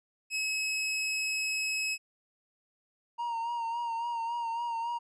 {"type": "tone", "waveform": "sawtooth", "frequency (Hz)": 2568, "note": "E7", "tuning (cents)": -46, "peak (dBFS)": -26, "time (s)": [0.3, 1.98], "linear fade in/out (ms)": 50}
{"type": "tone with vibrato", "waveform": "triangle", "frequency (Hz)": 932.3, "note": "A#5", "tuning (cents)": 0, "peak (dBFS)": -29, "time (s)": [3.18, 4.99], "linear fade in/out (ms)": 20, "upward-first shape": "sine", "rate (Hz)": 3.6, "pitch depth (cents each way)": 38}
{"effects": ["resampled to 22050 Hz"]}